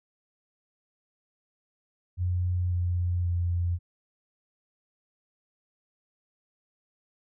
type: tone with pitch steps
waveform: sine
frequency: 89.6 / 88.37 / 87.15 Hz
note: F2 / F2 / F2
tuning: +45 / +21 / -3 cents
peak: -24 dBFS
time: 2.17-3.79 s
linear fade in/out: 50 ms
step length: 540 ms
effects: none